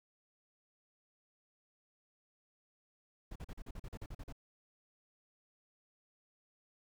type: noise bursts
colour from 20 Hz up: brown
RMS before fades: -45 dBFS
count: 12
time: 3.31-4.325 s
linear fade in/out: 5 ms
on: 47 ms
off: 41 ms
effects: none